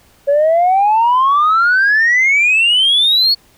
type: exponential sweep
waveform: sine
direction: up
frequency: 554.4 to 4435 Hz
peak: -7 dBFS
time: 0.27-3.35 s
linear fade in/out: 20 ms
effects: tanh soft clip ceiling -6 dBFS + pink hiss -50 dBFS RMS until 3.57 s